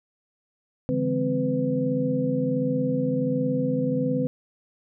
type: tone cluster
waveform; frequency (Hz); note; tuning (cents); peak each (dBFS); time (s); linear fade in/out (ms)
sine; 143.7 / 165.1 / 202 / 257.5 / 501; D3 / E3 / G#3 / C4 / B4; -37 / +3 / -48 / -28 / +25; -29 / -31 / -33 / -25 / -27; 0.89-4.27; 0
effects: none